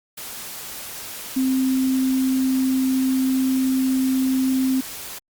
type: tone in noise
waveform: sine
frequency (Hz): 261.6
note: C4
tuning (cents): 0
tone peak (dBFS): -17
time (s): 1.36-4.81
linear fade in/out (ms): 10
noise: white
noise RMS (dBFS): -34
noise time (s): 0.17-5.19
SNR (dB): +14
effects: Opus 48 kbps